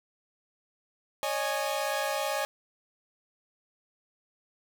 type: chord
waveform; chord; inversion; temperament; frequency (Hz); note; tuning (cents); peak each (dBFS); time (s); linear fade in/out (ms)
sawtooth; C# suspended second; none; equal with one note detuned; 554.4 / 612.3 / 830.6; C#5 / D#5 / G#5; 0 / -28 / 0; -29; 1.23-2.45; 0
effects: none